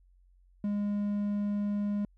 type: tone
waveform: triangle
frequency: 205.1 Hz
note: G#3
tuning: 21 cents flat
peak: -26 dBFS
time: 0.64-2.05 s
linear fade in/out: 2 ms
effects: added 45 Hz sine -59 dBFS peak until 2.17 s